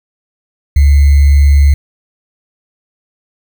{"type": "tone with sample-and-hold", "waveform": "sine", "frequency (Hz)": 71, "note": "C#2", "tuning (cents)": 42, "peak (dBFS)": -3, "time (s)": [0.76, 1.74], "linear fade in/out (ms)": 5, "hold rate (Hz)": 2100, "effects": []}